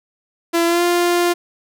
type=tone with pitch glide; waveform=sawtooth; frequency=337.8 to 349.3 Hz; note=E4 to F4; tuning=+42 to 0 cents; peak=-10 dBFS; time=0.53-1.34 s; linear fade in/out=20 ms; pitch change=+58 cents; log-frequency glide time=0.66-0.83 s; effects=none